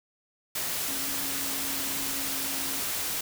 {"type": "tone in noise", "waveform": "sine", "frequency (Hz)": 273.8, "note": "C#4", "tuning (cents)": -21, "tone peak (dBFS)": -41, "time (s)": [0.88, 2.8], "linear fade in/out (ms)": 5, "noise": "white", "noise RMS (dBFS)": -31, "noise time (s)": [0.55, 3.21], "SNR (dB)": -13, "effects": []}